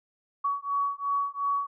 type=beating tone pair; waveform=sine; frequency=1126 / 1128.8 Hz; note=C#6 / C#6; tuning=+27 / +31 cents; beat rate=2.8 Hz; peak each=-29 dBFS; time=0.44-1.67 s; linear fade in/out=10 ms; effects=none